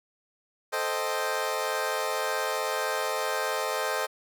20% pulse chord, A half-diminished seventh, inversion none, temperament equal, 440 / 523.3 / 622.3 / 784 Hz, A4 / C5 / Eb5 / G5, 0 / 0 / 0 / 0 cents, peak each -28 / -27 / -27 / -31 dBFS, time 0.72-4.07 s, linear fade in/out 20 ms, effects none

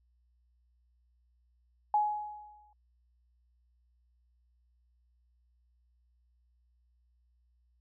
sine tone with exponential decay, 840 Hz, G#5, 19 cents sharp, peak -22 dBFS, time 1.94-2.73 s, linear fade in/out 2 ms, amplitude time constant 170 ms, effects added 60 Hz sine -67 dBFS peak until 7.8 s

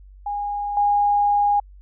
sine tone with level steps, 819 Hz, G#5, 24 cents flat, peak -23 / -15 dBFS, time 0.26-1.6 s, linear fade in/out 5 ms, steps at 0.77 s, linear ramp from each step 2 ms, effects added 48 Hz sine -42 dBFS peak until 1.81 s

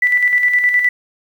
sine tone with tremolo, 1975.5 Hz, B6, in tune, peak -9 dBFS, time 0.02-0.89 s, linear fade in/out 5 ms, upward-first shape square, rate 9.7 Hz, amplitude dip 45%, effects 7-bit

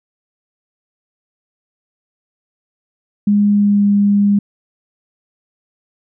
sine tone with pitch glide, 205.2 to 202.8 Hz, G#3 to G#3, -21 to -41 cents, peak -9 dBFS, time 3.27-4.39 s, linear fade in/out 5 ms, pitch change -20 cents, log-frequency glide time 3.49-3.87 s, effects none

